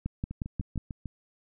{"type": "two click trains", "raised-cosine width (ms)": 5, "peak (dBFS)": [-18, -24], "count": [5, 6], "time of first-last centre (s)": [[0.06, 0.777], [0.31, 1.057]], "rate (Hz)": [5.58, 6.69], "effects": []}